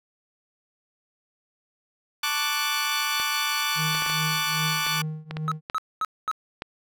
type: chord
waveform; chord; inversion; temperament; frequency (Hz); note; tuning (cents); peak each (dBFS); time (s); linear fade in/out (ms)
15% pulse; D major seventh; second; equal; 880 / 1108.7 / 1174.7 / 1480; A5 / C#6 / D6 / F#6; 0 / 0 / 0 / 0; -26 / -26 / -21 / -22; 2.23-5.02; 5
type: clicks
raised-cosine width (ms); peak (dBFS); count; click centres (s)
0.3; -16; 10; 3.199 / 3.949 / 4.022 / 4.063 / 4.099 / 4.866 / 5.31 / 5.369 / 5.699 / 6.621
type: tone with tremolo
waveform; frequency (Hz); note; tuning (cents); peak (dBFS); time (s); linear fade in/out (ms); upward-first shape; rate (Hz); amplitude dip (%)
triangle; 155.56; D#3; 0; -24; 3.75-5.61; 50; triangle; 2.5; 95
type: tone bursts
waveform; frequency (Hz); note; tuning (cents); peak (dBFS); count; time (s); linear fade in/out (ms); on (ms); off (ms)
triangle; 1284; E6; -46; -21; 4; 5.48-6.314; 0; 36; 230
effects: none